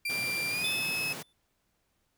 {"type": "tone with pitch glide", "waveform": "35% pulse", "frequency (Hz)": [2368, 2582], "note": ["D7", "E7"], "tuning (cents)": [14, -37], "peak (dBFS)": -28, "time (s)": [0.05, 1.13], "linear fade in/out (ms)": 5, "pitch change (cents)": 149, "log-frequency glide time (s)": [0.49, 0.72]}
{"type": "high-pass noise", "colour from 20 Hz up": "pink", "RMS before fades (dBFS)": -41, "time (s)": [0.09, 1.23], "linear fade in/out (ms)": 10, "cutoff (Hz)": 100, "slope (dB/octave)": 96}
{"type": "tone with exponential decay", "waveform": "square", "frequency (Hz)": 3520, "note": "A7", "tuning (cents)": 0, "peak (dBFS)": -30, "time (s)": [0.64, 1.33], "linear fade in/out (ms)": 5, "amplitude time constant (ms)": 150}
{"effects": ["pink hiss -75 dBFS RMS until 2.17 s"]}